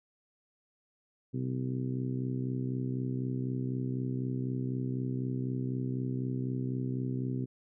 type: harmonic tone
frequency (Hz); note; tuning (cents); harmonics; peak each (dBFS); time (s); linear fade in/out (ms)
64; C2; -38; 2 / 3 / 4 / 5 / 6 / 7; -33 / -41 / -36 / -44 / -43 / -52; 1.33-7.46; 20
effects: none